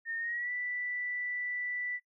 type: tone with pitch glide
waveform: sine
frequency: 1830 to 1972.7 Hz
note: A#6 to B6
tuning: -32 to -2 cents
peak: -33 dBFS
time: 0.05-2 s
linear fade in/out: 50 ms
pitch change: +130 cents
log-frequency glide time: 0.18-0.51 s
effects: noise-tail reverb RT60 0.1 s tail -23 dB re dry